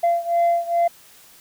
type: beating tone pair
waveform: sine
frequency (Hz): 685 / 687.4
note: F5 / F5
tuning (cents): -34 / -28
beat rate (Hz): 2.4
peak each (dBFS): -17 / -19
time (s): 0.03-0.88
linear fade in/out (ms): 10
effects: tanh soft clip ceiling -13 dBFS + white hiss -49 dBFS RMS until 1.4 s